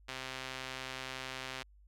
sawtooth tone with band-pass filter, 130.81 Hz, C3, in tune, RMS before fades -43 dBFS, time 0.08-1.63 s, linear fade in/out 10 ms, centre 2900 Hz, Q 0.84, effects added 50 Hz sine -58 dBFS peak until 1.87 s

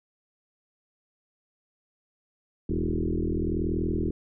sine tone with frequency modulation, 196 Hz, G3, in tune, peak -24 dBFS, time 2.69-4.11 s, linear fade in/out 5 ms, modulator 40.9 Hz, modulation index 4.6, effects none

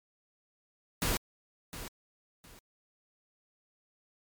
pink noise with echo, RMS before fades -30 dBFS, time 1.02-1.17 s, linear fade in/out 0 ms, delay 710 ms, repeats 2, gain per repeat -12 dB, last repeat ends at 2.59 s, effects MP3 96 kbps

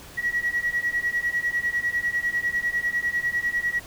sine beating tone pair, 1914 / 1924 Hz, A#6 / B6, +45 / -46 cents, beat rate 10 Hz, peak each -25 dBFS, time 0.17-3.8 s, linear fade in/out 20 ms, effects tanh soft clip ceiling -15 dBFS + pink hiss -44 dBFS RMS until 3.86 s

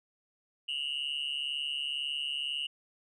sine tone with amplitude modulation, 2875 Hz, F7, 50 cents sharp, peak -26 dBFS, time 0.68-2.67 s, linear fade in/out 10 ms, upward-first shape sine, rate 142 Hz, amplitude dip 95%, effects tanh soft clip ceiling -27 dBFS

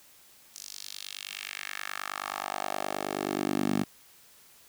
10% pulse tone with high-pass filter sweep, 49.48 Hz, G1, 17 cents sharp, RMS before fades -34 dBFS, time 0.54-3.84 s, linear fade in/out 10 ms, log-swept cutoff 6100 to 210 Hz, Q 2, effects white hiss -57 dBFS RMS until 4.68 s

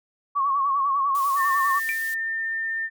sine tone with vibrato, 1108.7 Hz, C#6, in tune, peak -19 dBFS, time 0.35-1.8 s, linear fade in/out 20 ms, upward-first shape sine, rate 10 Hz, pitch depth 65 cents each way
blue noise, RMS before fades -37 dBFS, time 1.15-2.14 s, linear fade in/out 0 ms
sine tone, 1804 Hz, A6, 43 cents sharp, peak -24 dBFS, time 1.36-2.9 s, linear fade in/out 50 ms
sine tone with exponential decay, 2349 Hz, D7, in tune, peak -21 dBFS, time 1.89-2.01 s, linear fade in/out 0 ms, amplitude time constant 25 ms
effects MP3 96 kbps

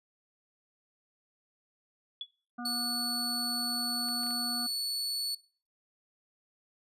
sine tone with exponential decay, 3400 Hz, G#7, 40 cents sharp, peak -31 dBFS, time 2.21-2.29 s, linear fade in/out 2 ms, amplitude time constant 16 ms
harmonic tone, 241.9 Hz, B3, 36 cents flat, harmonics 1 / 3 / 5 / 6, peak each -38 / -43 / -45 / -46 dBFS, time 2.58-4.67 s, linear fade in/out 10 ms
40% pulse tone, 4435 Hz, C#8, in tune, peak -29 dBFS, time 2.65-5.35 s, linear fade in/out 5 ms
clicks, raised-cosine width 0.3 ms, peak -34 dBFS, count 4, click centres 4.086 / 4.234 / 4.267 / 4.308 s
effects noise-tail reverb RT60 0.4 s tail -21 dB re dry + resampled to 32000 Hz

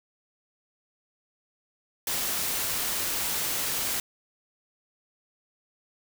white noise, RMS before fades -29 dBFS, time 2.07-4 s, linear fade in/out 2 ms, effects none

